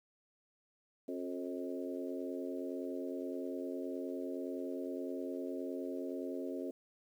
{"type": "harmonic tone with a mistuned harmonic", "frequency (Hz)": 89.7, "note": "F2", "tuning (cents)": 47, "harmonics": [3, 4, 5, 6, 7], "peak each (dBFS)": [-41, -43, -45, -47, -48], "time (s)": [1.08, 6.71], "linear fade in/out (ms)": 5, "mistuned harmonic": 5, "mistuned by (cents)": -31, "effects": ["11-bit"]}